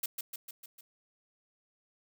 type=noise with echo; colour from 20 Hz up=blue; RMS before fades=-33 dBFS; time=0.03-0.06 s; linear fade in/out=5 ms; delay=150 ms; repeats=5; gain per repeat=-4 dB; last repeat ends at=0.81 s; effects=none